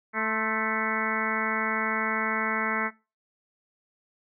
harmonic tone with a mistuned harmonic, 220 Hz, A3, in tune, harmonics 1 / 2 / 3 / 4 / 5 / 6 / 7 / 8 / 9 / 10, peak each -34 / -36 / -37 / -36 / -34 / -32 / -34 / -35 / -32 / -34 dBFS, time 0.13-2.91 s, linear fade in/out 50 ms, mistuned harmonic 5, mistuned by -52 cents, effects noise-tail reverb RT60 0.3 s tail -22 dB re dry

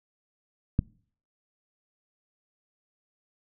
click, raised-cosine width 5 ms, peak -9 dBFS, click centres 0.791 s, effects noise-tail reverb RT60 0.5 s tail -25 dB re dry

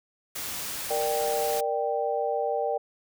white noise, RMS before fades -34 dBFS, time 0.35-1.61 s, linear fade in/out 10 ms
sine chord, G minor, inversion first, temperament equal with one note detuned, 466.2 / 592.8 / 784 Hz, Bb4 / D5 / G5, 0 / +16 / 0 cents, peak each -29 dBFS, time 0.9-2.78 s, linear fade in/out 10 ms
effects none

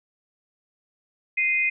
sine tone pair together, 2088 / 2483 Hz, C7 / D#7, -4 / -4 cents, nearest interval minor third, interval 300 cents, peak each -23 / -22 dBFS, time 1.37-1.7 s, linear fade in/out 10 ms, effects none

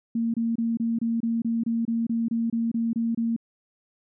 sine tone bursts, 230 Hz, A#3, 23 cents flat, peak -22 dBFS, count 15, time 0.15-3.364 s, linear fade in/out 5 ms, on 190 ms, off 26 ms, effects none

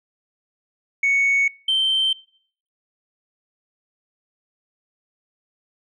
sine tone pair in turn, 2221 / 3115 Hz, C#7 / G7, +3 / -12 cents, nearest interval tritone, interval 585 cents, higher second, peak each -14 / -15 dBFS, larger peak first, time 1.03-1.48 / 1.68-2.13 s, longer neither, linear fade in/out 5 ms, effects noise-tail reverb RT60 0.6 s tail -26 dB re dry + tanh soft clip ceiling -13 dBFS

